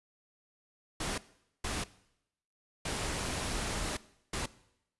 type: noise bursts at uneven times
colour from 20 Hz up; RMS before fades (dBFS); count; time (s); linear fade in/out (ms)
pink; -35; 4; 1-1.18 / 1.64-1.84 / 2.85-3.97 / 4.33-4.46; 5
effects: noise-tail reverb RT60 0.8 s tail -19 dB re dry + resampled to 24000 Hz